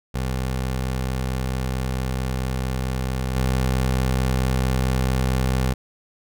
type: tone with level steps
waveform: 20% pulse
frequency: 64.5 Hz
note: C2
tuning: 24 cents flat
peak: -18 / -14 dBFS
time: 0.14-5.74 s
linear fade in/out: 10 ms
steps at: 3.35 s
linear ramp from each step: 20 ms
effects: none